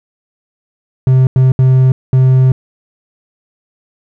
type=tone bursts at uneven times; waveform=triangle; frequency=130 Hz; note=C3; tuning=11 cents flat; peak=-3 dBFS; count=4; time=1.07-1.27 / 1.36-1.52 / 1.59-1.92 / 2.13-2.52 s; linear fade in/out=2 ms; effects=none